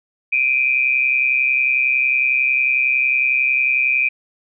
sine tone pair together, 2364 / 2495 Hz, D7 / D#7, +11 / +4 cents, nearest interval minor second, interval 93 cents, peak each -17 dBFS, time 0.32-4.09 s, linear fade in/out 10 ms, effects none

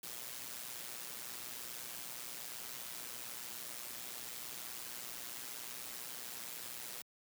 white noise with amplitude modulation, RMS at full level -43 dBFS, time 0.03-7.02 s, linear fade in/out 5 ms, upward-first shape sine, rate 121 Hz, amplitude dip 65%, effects high-pass 100 Hz 12 dB/octave

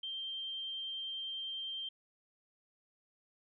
sine tone, 3155 Hz, G7, 10 cents sharp, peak -38 dBFS, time 0.03-1.89 s, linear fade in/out 5 ms, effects none

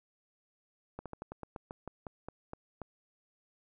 slowing click train, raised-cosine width 1 ms, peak -27 dBFS, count 13, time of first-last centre 0.99-2.817 s, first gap 67 ms, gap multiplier 1.14, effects none

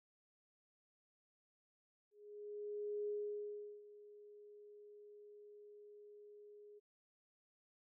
sine tone with ADSR envelope, 415.3 Hz, G#4, in tune, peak -38 dBFS, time 2.11-6.8 s, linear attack 970 ms, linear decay 740 ms, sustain -18 dB, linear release 22 ms, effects none

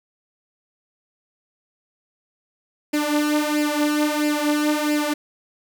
sawtooth tone with flanger, 298.3 Hz, D4, 27 cents sharp, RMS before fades -21 dBFS, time 2.93-5.14 s, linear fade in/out 10 ms, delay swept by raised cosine 0.4 to 4.1 ms, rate 1.5 Hz, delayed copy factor +0.7, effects 9-bit

